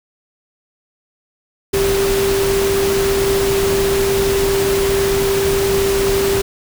sine tone in noise, 393 Hz, G4, 4 cents sharp, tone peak -14 dBFS, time 1.73-6.42 s, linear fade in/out 10 ms, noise pink, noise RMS -21 dBFS, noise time 1.73-6.42 s, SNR +4 dB, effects none

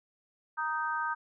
sine chord, Eb major, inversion second, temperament just, 933.4 / 1244.5 / 1555.6 Hz, Bb5 / Eb6 / G6, +2 / 0 / -14 cents, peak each -34 dBFS, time 0.57-1.15 s, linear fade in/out 20 ms, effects none

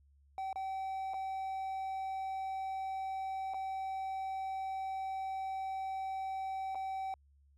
triangle tone with dropouts, 768 Hz, G5, 36 cents flat, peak -34 dBFS, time 0.38-7.14 s, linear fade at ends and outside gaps 1 ms, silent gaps 0.529-0.558 / 1.136-1.141 / 3.537-3.543 / 6.748-6.754 s, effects added 70 Hz sine -63 dBFS peak until 7.57 s

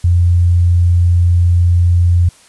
sine tone, 87.31 Hz, F2, in tune, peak -7 dBFS, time 0.04-2.29 s, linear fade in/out 5 ms, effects white hiss -45 dBFS RMS until 2.48 s + resampled to 24000 Hz

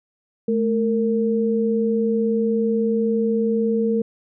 sine tone pair together, 217 / 459.1 Hz, A3 / A#4, -24 / -26 cents, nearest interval octave + minor second, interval 1298 cents, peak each -20 / -20 dBFS, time 0.48-4.02 s, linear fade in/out 5 ms, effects none

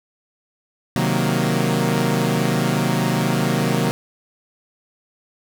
sawtooth chord, C half-diminished seventh, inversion none, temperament equal, 130.81 / 155.56 / 185 / 233.1 Hz, C3 / Eb3 / Gb3 / Bb3, 0 / 0 / 0 / 0 cents, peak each -19 dBFS, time 0.96-3.91 s, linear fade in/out 0 ms, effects none

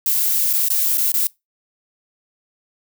violet noise with dropouts, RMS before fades -18 dBFS, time 0.06-1.27 s, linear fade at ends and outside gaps 1 ms, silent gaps 0.53-0.535 / 0.685-0.702 / 0.973-0.98 / 1.119-1.14 s, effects noise-tail reverb RT60 0.2 s tail -23 dB re dry

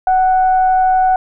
sine tone with frequency modulation, 748 Hz, F#5, 19 cents sharp, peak -9 dBFS, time 0.07-1.16 s, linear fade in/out 2 ms, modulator 731 Hz, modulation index 0.27, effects none

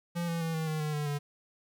square tone with pitch steps, 171.8 / 167.68 / 163.66 / 159.74 / 155.91 / 152.17 / 148.53 / 144.97 Hz, F3 / E3 / E3 / D#3 / D#3 / D#3 / D3 / D3, -28 / +30 / -12 / +46 / +4 / -38 / +20 / -22 cents, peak -31 dBFS, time 0.15-1.19 s, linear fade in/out 20 ms, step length 130 ms, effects 11-bit

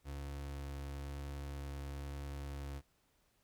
35% pulse tone with vibrato, 70.2 Hz, C#2, 22 cents sharp, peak -40 dBFS, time 0.04-2.82 s, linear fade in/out 50 ms, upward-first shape sine, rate 1 Hz, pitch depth 8 cents each way, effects pink hiss -75 dBFS RMS until 3.43 s

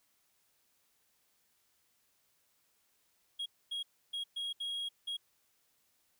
triangle tone bursts at uneven times, 3289 Hz, G#7, 18 cents flat, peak -34 dBFS, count 6, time 3.39-3.46 / 3.71-3.83 / 4.13-4.24 / 4.36-4.53 / 4.6-4.89 / 5.07-5.17 s, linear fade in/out 10 ms, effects white hiss -74 dBFS RMS until 6.19 s

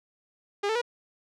sawtooth tone with pitch steps, 405.6 / 442.3 / 482.3 Hz, G#4 / A4 / B4, -41 / +9 / -41 cents, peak -21 dBFS, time 0.63-0.816 s, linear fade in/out 10 ms, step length 62 ms, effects low-pass 5000 Hz 12 dB/octave

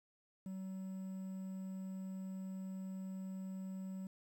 triangle tone with quantisation, 190 Hz, F#3, 46 cents sharp, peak -40 dBFS, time 0.46-4.07 s, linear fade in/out 2 ms, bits 11, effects none

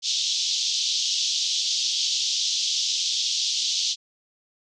pink band-pass noise, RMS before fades -25 dBFS, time 0.02-3.96 s, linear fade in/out 50 ms, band 3200 to 6400 Hz, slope 48 dB/octave, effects none

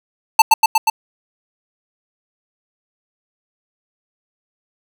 square tone with echo, 886 Hz, A5, 12 cents sharp, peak -4 dBFS, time 0.39-0.42 s, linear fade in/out 5 ms, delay 120 ms, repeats 4, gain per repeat -2 dB, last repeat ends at 0.9 s, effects none

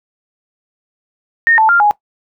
sine tone with pitch steps, 1838 / 879 / 1394 / 831 Hz, A#6 / A5 / F6 / G#5, -25 / -2 / -4 / +1 cents, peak -7 dBFS, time 1.47-1.91 s, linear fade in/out 0 ms, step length 110 ms, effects noise-tail reverb RT60 0.1 s tail -19 dB re dry

